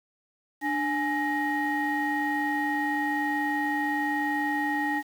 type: tone cluster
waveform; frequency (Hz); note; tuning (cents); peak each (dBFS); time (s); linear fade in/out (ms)
sine; 296.5 / 835 / 1876; D4 / G#5 / A#6; +17 / +9 / +11; -28; 0.61-5.03; 50
effects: tanh soft clip ceiling -19 dBFS + 8-bit